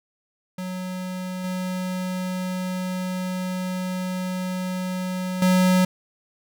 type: tone with level steps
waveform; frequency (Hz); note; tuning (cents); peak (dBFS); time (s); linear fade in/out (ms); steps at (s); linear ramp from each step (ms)
square; 184; F#3; -9; -29 / -26 / -16; 0.58-5.85; 5; 1.44 / 5.42; 2
effects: none